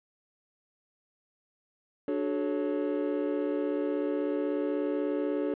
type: chord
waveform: triangle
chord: D major seventh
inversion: none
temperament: equal with one note detuned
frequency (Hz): 293.7 / 370 / 430.2 / 554.4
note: D4 / F#4 / A4 / C#5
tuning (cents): 0 / 0 / -39 / 0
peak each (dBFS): -29 / -33 / -31 / -33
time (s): 2.08-5.54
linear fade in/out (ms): 2
effects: resampled to 8000 Hz + 10-bit